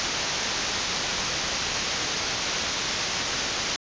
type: low-pass noise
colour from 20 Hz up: white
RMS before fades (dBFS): -28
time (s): 0-3.76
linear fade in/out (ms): 0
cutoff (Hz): 6700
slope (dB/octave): 96
effects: resampled to 16000 Hz